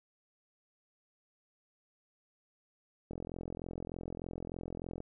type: click train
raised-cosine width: 2 ms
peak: -28 dBFS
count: 83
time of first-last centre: 3.11-5.004 s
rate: 43.3 Hz
effects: none